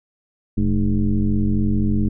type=tone with frequency modulation; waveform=sine; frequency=117 Hz; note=A#2; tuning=7 cents sharp; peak=-15 dBFS; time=0.57-2.09 s; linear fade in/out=10 ms; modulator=95.3 Hz; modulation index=1.7; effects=none